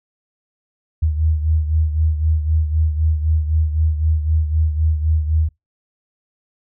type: beating tone pair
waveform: sine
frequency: 77.78 / 81.68 Hz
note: D#2 / E2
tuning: 0 / -15 cents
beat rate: 3.9 Hz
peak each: -15 / -22 dBFS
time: 1.02-5.49 s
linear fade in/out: 10 ms
effects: noise-tail reverb RT60 0.2 s tail -26 dB re dry